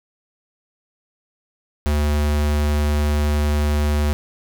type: tone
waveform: square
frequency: 74.1 Hz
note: D2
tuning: 16 cents sharp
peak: -17 dBFS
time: 1.86-4.13 s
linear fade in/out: 0 ms
effects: none